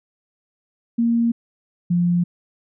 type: tone pair in turn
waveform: sine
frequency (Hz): 233.1 / 174.63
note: A#3 / F3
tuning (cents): 0 / 0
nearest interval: perfect fourth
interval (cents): 500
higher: first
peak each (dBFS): -15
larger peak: neither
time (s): 0.98-1.32 / 1.9-2.24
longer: neither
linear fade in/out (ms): 10
effects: none